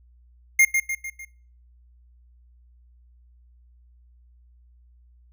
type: tone with echo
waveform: square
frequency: 2125 Hz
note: C7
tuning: 26 cents sharp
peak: -13 dBFS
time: 0.59-0.65 s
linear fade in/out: 5 ms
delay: 150 ms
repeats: 4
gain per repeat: -6 dB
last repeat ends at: 1.25 s
effects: noise-tail reverb RT60 0.5 s tail -22 dB re dry + added 60 Hz sine -52 dBFS peak until 5.32 s